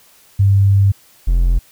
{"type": "tone pair in turn", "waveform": ["sine", "triangle"], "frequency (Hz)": [98.8, 43.38], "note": ["G2", "F1"], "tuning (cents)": [14, -11], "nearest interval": "octave + major second", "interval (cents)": 1425, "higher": "first", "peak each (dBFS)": -8, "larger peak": "neither", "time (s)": [[0.39, 0.92], [1.27, 1.59]], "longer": "first", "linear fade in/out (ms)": 10, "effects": ["white hiss -49 dBFS RMS until 1.71 s"]}